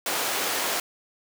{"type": "high-pass noise", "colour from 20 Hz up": "pink", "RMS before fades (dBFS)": -27, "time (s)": [0.06, 0.8], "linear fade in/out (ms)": 2, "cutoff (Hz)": 480, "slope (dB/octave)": 12, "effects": []}